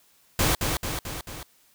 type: noise with echo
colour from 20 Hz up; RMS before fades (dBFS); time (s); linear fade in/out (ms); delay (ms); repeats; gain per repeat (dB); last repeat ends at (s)
pink; -22; 0.39-0.55; 2; 220; 4; -4; 1.43
effects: white hiss -61 dBFS RMS until 1.74 s